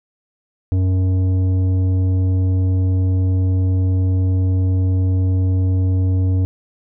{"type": "tone with tanh clipping", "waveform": "sine", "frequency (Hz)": 93, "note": "F#2", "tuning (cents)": 9, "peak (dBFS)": -15, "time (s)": [0.72, 6.45], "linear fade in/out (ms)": 0, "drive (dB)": 10, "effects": []}